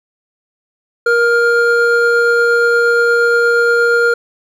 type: tone pair together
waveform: triangle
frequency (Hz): 471.7 / 1406.6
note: A#4 / F6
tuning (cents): +20 / +12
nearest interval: octave + perfect fifth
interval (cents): 1892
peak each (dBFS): -10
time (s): 1.06-4.14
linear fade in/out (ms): 5
effects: none